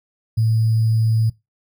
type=tone with sample-and-hold; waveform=sine; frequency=111.6 Hz; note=A2; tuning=25 cents sharp; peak=-14 dBFS; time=0.37-1.3 s; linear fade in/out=10 ms; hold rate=4900 Hz; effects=noise-tail reverb RT60 0.2 s tail -20 dB re dry